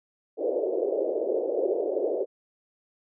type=band-pass noise; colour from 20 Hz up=pink; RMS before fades=-27 dBFS; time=0.37-2.26 s; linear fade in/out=50 ms; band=370 to 580 Hz; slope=48 dB/octave; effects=none